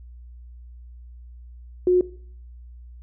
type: tone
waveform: sine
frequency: 362.1 Hz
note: F#4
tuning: 37 cents flat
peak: -14 dBFS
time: 1.87-2.01 s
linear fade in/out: 2 ms
effects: noise-tail reverb RT60 0.5 s tail -18 dB re dry + added 60 Hz sine -40 dBFS peak until 3.02 s